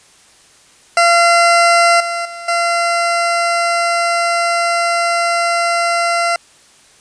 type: tone with level steps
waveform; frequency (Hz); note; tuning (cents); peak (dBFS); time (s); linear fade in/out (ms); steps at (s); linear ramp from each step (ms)
20% pulse; 685; F5; -34; -3 / -13 / -22 / -8; 0.97-6.36; 2; 2 / 2.25 / 2.48; 5
effects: white hiss -47 dBFS RMS until 7 s + resampled to 22050 Hz